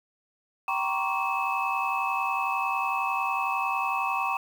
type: tone cluster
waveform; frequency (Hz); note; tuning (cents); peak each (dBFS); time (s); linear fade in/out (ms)
sine; 775 / 944 / 1077 / 1148 / 2597; G5 / A#5 / C6 / D6 / E7; -20 / +22 / +50 / -40 / -26; -31; 0.68-4.37; 2
effects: tanh soft clip ceiling -14 dBFS + 8-bit